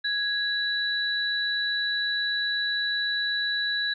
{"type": "tone pair together", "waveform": "sine", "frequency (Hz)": [1661.2, 3944], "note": ["G#6", "B7"], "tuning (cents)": [0, -3], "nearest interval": "octave + minor third", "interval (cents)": 1497, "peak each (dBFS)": [-27, -27], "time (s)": [0.04, 3.94], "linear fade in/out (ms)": 10, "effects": []}